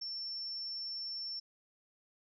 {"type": "tone", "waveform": "sine", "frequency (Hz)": 5410, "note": "E8", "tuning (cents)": 44, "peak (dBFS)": -38, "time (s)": [0.01, 1.4], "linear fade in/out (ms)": 10, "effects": []}